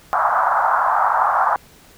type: band-pass noise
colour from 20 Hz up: pink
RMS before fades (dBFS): -17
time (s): 0.13-1.56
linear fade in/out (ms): 0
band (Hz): 710 to 1400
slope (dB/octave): 48
effects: pink hiss -48 dBFS RMS until 1.97 s